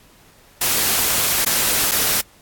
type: noise with dropouts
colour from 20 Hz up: white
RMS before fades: -18 dBFS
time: 0.61-2.21 s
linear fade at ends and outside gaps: 5 ms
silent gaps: 1.449-1.462 / 1.913-1.916 s
effects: pink hiss -51 dBFS RMS until 2.41 s + AAC 64 kbps